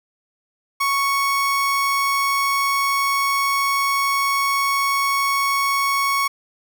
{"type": "tone", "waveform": "30% pulse", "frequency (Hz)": 1108.7, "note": "C#6", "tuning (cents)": 0, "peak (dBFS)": -15, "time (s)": [0.8, 6.28], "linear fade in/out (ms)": 10, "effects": []}